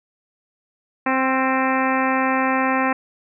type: harmonic tone with a mistuned harmonic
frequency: 262.3 Hz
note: C4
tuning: 4 cents sharp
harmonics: 1 / 2 / 3 / 4 / 5 / 6 / 7 / 8 / 9 / 10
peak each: -22 / -26 / -24 / -24 / -28 / -31 / -26 / -33 / -31 / -33 dBFS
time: 1.06-2.93 s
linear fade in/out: 5 ms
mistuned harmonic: 5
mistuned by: +25 cents
effects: none